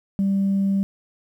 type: tone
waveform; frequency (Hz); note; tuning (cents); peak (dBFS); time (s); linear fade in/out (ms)
sine; 196; G3; 0; -16; 0.19-0.83; 0
effects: tanh soft clip ceiling -15 dBFS + 9-bit